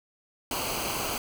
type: noise with comb filter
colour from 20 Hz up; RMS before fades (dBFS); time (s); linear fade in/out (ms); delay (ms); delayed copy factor
pink; -31; 0.51-1.18; 2; 0.55; -0.65
effects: none